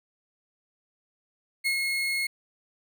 35% pulse tone with ADSR envelope, 2164 Hz, C#7, 42 cents flat, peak -21 dBFS, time 1.64-2.27 s, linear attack 25 ms, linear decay 90 ms, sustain -3 dB, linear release 6 ms, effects none

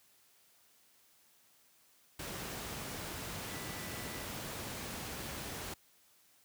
sine tone in noise, 1975.5 Hz, B6, in tune, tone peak -52 dBFS, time 3.48-4.25 s, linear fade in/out 5 ms, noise pink, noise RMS -42 dBFS, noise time 2.19-5.74 s, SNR -13 dB, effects white hiss -67 dBFS RMS until 6.44 s + high-pass 60 Hz 12 dB/octave

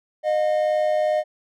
triangle tone pair together, 613.8 / 716 Hz, D#5 / F5, -24 / +43 cents, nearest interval minor third, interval 267 cents, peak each -17 / -23 dBFS, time 0.23-1.24 s, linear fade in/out 50 ms, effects none

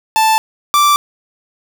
45% pulse tone pair in turn, 880 / 1170.3 Hz, A5 / D6, 0 / -6 cents, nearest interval perfect fourth, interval 494 cents, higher second, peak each -9 / -8 dBFS, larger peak second, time 0.16-0.38 / 0.74-0.96 s, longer neither, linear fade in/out 0 ms, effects none

